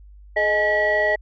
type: tone cluster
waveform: sine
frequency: 424.4 / 622 / 842 / 1933 Hz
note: G#4 / D#5 / G#5 / B6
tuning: +38 / -1 / +24 / -38 cents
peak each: -25 / -19 / -27 / -19 dBFS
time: 0.36-1.16 s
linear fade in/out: 10 ms
effects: tanh soft clip ceiling -11 dBFS + added 50 Hz sine -42 dBFS peak until 1.21 s